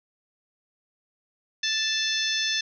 harmonic tone with a mistuned harmonic, 880 Hz, A5, in tune, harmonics 2 / 3 / 4 / 5 / 6 / 7, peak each -30 / -33 / -28 / -34 / -30 / -33 dBFS, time 1.63-2.61 s, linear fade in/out 5 ms, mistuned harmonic 5, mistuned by -50 cents, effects none

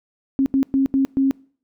sine tone bursts at uneven times, 270.2 Hz, C#4, 44 cents flat, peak -14 dBFS, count 5, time 0.39-0.46 / 0.54-0.63 / 0.74-0.86 / 0.94-1.05 / 1.17-1.31 s, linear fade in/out 0 ms, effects noise-tail reverb RT60 0.5 s tail -25 dB re dry

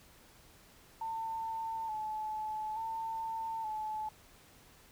sine tone with vibrato, 880 Hz, A5, in tune, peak -35 dBFS, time 1.01-4.09 s, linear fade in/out 5 ms, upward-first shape square, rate 0.57 Hz, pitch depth 35 cents each way, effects pink hiss -60 dBFS RMS until 4.91 s

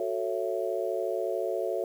sine chord, F# minor seventh, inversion none, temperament just, 370 / 444 / 555 / 666 Hz, F#4 / A4 / C#5 / E5, 0 / +16 / +2 / +18 cents, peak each -33 dBFS, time 0-1.84 s, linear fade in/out 2 ms, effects 9-bit

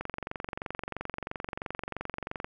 click train, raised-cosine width 0.5 ms, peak -19 dBFS, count 57, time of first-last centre 0.01-2.445 s, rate 23 Hz, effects none

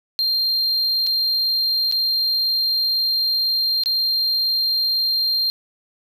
triangle tone with dropouts, 4186 Hz, C8, in tune, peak -16 dBFS, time 0.19-5.5 s, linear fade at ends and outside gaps 0 ms, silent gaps 1.066-1.07 / 1.914-1.923 / 3.836-3.859 s, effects none

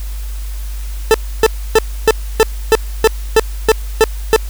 40% pulse tone bursts, 441.9 Hz, A4, 7 cents sharp, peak -4 dBFS, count 11, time 1.11-4.362 s, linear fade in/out 0 ms, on 32 ms, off 290 ms, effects added 50 Hz sine -20 dBFS peak until 4.49 s + white hiss -37 dBFS RMS until 4.49 s

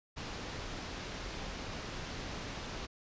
pink low-pass noise, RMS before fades -42 dBFS, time 0.16-2.87 s, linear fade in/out 20 ms, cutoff 6200 Hz, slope 24 dB/octave, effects resampled to 16000 Hz

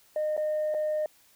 sine tone with dropouts, 612 Hz, D#5, 29 cents flat, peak -24 dBFS, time 0.16-1.06 s, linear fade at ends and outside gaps 2 ms, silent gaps 0.367-0.376 / 0.742-0.746 s, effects tanh soft clip ceiling -23 dBFS + white hiss -61 dBFS RMS until 1.35 s

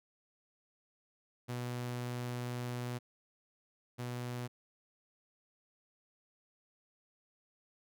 sawtooth tone pair in turn, 122.5 / 122.5 Hz, B2 / B2, -14 / -14 cents, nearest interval unison, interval 0 cents, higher neither, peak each -33 / -34 dBFS, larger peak first, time 1.48-2.99 / 3.98-4.48 s, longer first, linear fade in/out 20 ms, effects none

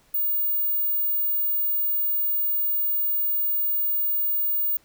sine tone, 15520 Hz, B9, 31 cents flat, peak -19 dBFS, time 0.14-4.77 s, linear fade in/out 5 ms, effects tanh soft clip ceiling -18 dBFS + pink hiss -60 dBFS RMS until 4.84 s

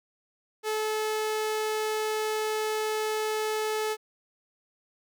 sawtooth tone, 432.1 Hz, A4, 31 cents flat, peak -23 dBFS, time 0.63-3.97 s, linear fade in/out 50 ms, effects none

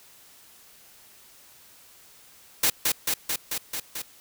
white noise with echo, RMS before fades -21 dBFS, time 2.63-2.7 s, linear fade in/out 5 ms, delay 220 ms, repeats 6, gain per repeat -2 dB, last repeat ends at 4.02 s, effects white hiss -53 dBFS RMS until 4.2 s

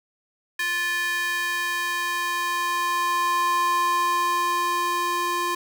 square tone with high-pass filter sweep, 349.2 Hz, F4, in tune, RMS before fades -24 dBFS, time 0.59-5.55 s, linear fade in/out 5 ms, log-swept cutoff 1800 to 730 Hz, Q 3.1, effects 8-bit

